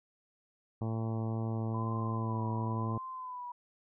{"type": "harmonic tone", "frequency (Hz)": 112.2, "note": "A2", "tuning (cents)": 34, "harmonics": [1, 2, 3, 4, 5, 6, 7, 8, 9, 10], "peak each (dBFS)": [-33, -38, -43, -46, -49, -49, -49, -52, -53, -55], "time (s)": [0.81, 2.98], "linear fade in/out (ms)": 5}
{"type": "tone with vibrato", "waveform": "sine", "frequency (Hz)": 1004, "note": "B5", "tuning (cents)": 28, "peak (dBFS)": -39, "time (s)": [1.74, 3.52], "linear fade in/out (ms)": 5, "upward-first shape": "sine", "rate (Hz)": 0.96, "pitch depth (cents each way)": 60}
{"effects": []}